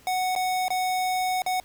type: tone with dropouts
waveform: square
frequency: 740 Hz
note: F#5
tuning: in tune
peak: -24 dBFS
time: 0.07-1.6 s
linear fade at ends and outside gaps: 1 ms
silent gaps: 0.352-0.361 / 0.682-0.704 / 1.42-1.463 s
effects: pink hiss -55 dBFS RMS until 1.64 s